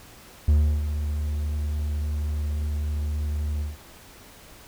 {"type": "tone with ADSR envelope", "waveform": "triangle", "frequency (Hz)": 74.7, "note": "D2", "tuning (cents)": 30, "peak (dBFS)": -12, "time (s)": [0.48, 3.78], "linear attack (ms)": 5, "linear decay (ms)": 330, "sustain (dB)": -10, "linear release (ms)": 170, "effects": ["pink hiss -48 dBFS RMS until 4.67 s"]}